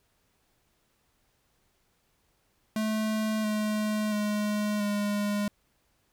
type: tone with pitch steps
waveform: square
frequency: 217 / 213.1 / 209.4 / 205.7 Hz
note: A3 / G#3 / G#3 / G#3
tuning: -24 / +45 / +15 / -16 cents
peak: -27 dBFS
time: 2.76-5.48 s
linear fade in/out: 2 ms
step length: 680 ms
effects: pink hiss -71 dBFS RMS until 6.12 s